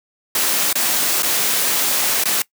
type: noise with dropouts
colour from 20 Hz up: white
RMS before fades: -18 dBFS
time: 0.35-2.42 s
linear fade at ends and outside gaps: 2 ms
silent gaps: 0.729-0.754 / 1.223-1.23 / 2.238-2.255 s
effects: noise-tail reverb RT60 0.1 s tail -21 dB re dry + high-pass 200 Hz 12 dB/octave